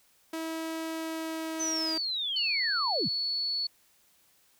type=tone with pitch glide; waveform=sawtooth; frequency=323.5 to 320 Hz; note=E4 to D#4; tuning=-32 to +49 cents; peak=-29 dBFS; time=0.33-1.98 s; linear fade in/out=5 ms; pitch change=-19 cents; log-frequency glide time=0.86-1.84 s
type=linear sweep; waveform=sine; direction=down; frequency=6190 to 84.1 Hz; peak=-29 dBFS; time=1.59-3.09 s; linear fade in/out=20 ms
type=tone; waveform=sine; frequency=4419 Hz; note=C#8; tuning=6 cents flat; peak=-28 dBFS; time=2.36-3.67 s; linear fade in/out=5 ms
effects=white hiss -65 dBFS RMS until 4.59 s